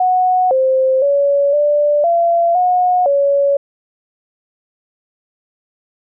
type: tone with pitch steps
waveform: sine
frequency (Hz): 736 / 524 / 565 / 588 / 682 / 725 / 562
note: F#5 / C5 / C#5 / D5 / F5 / F#5 / C#5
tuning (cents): -9 / +2 / +33 / +2 / -41 / -35 / +24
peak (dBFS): -10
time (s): 0-3.57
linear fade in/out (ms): 5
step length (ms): 510
effects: none